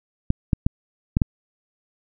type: clicks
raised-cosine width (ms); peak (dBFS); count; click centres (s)
5; -5; 5; 0.304 / 0.532 / 0.665 / 1.169 / 1.218
effects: none